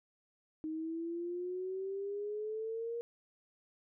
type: exponential sweep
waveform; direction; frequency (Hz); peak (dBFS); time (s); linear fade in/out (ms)
sine; up; 311.1 to 472.9; -36; 0.64-3.01; 0
effects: none